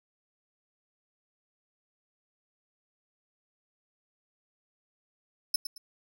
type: tone with echo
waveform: sawtooth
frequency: 5270 Hz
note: E8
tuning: 1 cent flat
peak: -20 dBFS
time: 5.54-5.56 s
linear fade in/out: 5 ms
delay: 110 ms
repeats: 2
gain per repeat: -10 dB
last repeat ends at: 5.78 s
effects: none

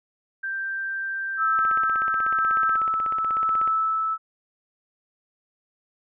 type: tone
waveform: sine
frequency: 1573 Hz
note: G6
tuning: 6 cents sharp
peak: -26 dBFS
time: 0.43-2.77 s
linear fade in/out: 10 ms
type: tone with tremolo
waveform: sine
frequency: 1310 Hz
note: E6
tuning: 11 cents flat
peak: -19 dBFS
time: 1.37-4.18 s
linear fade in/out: 50 ms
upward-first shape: sine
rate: 1 Hz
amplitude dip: 30%
type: click train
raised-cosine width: 0.5 ms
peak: -21 dBFS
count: 35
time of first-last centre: 1.59-3.676 s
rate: 16.3 Hz
effects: none

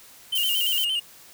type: tone with vibrato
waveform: triangle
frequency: 2960 Hz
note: F#7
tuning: in tune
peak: -21 dBFS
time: 0.32-1 s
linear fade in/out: 10 ms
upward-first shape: square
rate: 8.7 Hz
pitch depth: 67 cents each way
type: noise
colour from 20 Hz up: violet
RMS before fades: -28 dBFS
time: 0.35-0.85 s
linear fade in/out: 5 ms
effects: white hiss -49 dBFS RMS until 1.33 s

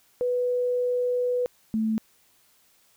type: tone pair in turn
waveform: sine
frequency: 493.9 / 220 Hz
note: B4 / A3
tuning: 0 / 0 cents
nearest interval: octave + major second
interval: 1400 cents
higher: first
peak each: -22 / -22 dBFS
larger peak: neither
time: 0.21-1.46 / 1.74-1.98 s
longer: first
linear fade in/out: 0 ms
effects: white hiss -62 dBFS RMS until 2.96 s

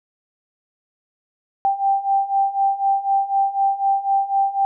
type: beating tone pair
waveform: sine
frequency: 784 / 788 Hz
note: G5 / G5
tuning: 0 / +9 cents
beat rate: 4 Hz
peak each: -21 / -18 dBFS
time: 1.65-4.65 s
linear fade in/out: 0 ms
effects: none

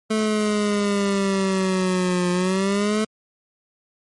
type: exponential two-way sweep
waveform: 25% pulse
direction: down then up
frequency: 218.5 to 177.5 to 218.5 Hz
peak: -15 dBFS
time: 0.1-3.05 s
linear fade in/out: 10 ms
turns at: 2.31 s
effects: MP3 48 kbps

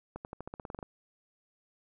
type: accelerating click train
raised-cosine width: 1 ms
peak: -26 dBFS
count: 12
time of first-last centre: 0.16-0.828 s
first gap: 89 ms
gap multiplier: 0.92
effects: none

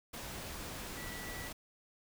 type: tone in noise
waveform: sine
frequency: 1955 Hz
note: B6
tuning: 18 cents flat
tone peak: -47 dBFS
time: 0.97-1.49 s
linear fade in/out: 10 ms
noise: pink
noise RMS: -44 dBFS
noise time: 0.13-1.53 s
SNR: -6 dB
effects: none

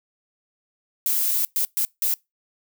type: noise bursts at uneven times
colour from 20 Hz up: violet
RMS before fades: -22 dBFS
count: 4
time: 1.06-1.45 / 1.56-1.65 / 1.77-1.85 / 2.02-2.14 s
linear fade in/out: 0 ms
effects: noise-tail reverb RT60 0.2 s tail -24 dB re dry

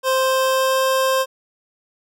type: tone with pitch glide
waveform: 25% pulse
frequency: 523.3 to 526.9 Hz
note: C5 to C5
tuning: 0 to +12 cents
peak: -12 dBFS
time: 0.03-1.26 s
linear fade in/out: 50 ms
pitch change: +12 cents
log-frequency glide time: 0.16-0.85 s
effects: none

